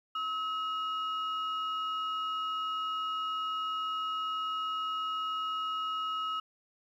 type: tone pair together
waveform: sine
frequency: 1285.3 / 2877 Hz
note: E6 / F#7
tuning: -44 / -49 cents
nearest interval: octave + major second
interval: 1395 cents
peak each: -31 / -38 dBFS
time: 0.15-6.4 s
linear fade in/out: 5 ms
effects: tanh soft clip ceiling -26 dBFS + 11-bit